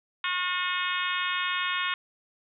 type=harmonic tone with a mistuned harmonic; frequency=362.7 Hz; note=F#4; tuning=34 cents flat; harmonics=3 / 4 / 5 / 6 / 7 / 8 / 9 / 10; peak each=-32 / -33 / -34 / -35 / -35 / -36 / -37 / -37 dBFS; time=0.24-1.94 s; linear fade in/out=2 ms; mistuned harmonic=4; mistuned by=-21 cents; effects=none